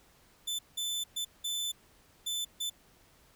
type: tone bursts at uneven times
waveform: sawtooth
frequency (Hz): 3520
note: A7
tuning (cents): 0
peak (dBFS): -29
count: 6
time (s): 0.47-0.59 / 0.77-1.04 / 1.16-1.25 / 1.44-1.72 / 2.26-2.45 / 2.6-2.7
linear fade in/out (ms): 10
effects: pink hiss -63 dBFS RMS until 3.35 s